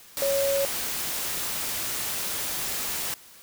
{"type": "tone in noise", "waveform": "sine", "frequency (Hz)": 554.4, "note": "C#5", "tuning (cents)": 0, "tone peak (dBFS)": -22, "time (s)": [0.22, 0.65], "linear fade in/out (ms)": 0, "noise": "white", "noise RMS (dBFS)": -30, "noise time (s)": [0.17, 3.14], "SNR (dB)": 5, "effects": ["white hiss -50 dBFS RMS until 3.42 s"]}